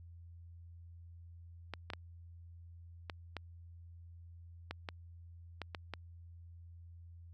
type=clicks; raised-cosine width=0.3 ms; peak=-24 dBFS; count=10; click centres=1.737 / 1.902 / 1.935 / 3.098 / 3.367 / 4.71 / 4.888 / 5.617 / 5.748 / 5.937 s; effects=added 85 Hz sine -51 dBFS peak until 7.33 s